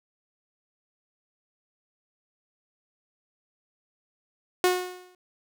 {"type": "tone with exponential decay", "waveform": "sawtooth", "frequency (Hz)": 363.3, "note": "F#4", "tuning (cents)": -32, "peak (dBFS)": -13, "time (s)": [4.64, 5.15], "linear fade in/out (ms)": 1, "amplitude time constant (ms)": 110, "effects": []}